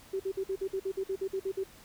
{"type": "tone bursts", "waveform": "sine", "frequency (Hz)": 384.8, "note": "G4", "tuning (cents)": -32, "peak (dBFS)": -29, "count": 13, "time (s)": [0.13, 1.639], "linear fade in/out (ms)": 10, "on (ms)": 69, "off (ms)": 51, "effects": ["pink hiss -55 dBFS RMS until 1.84 s"]}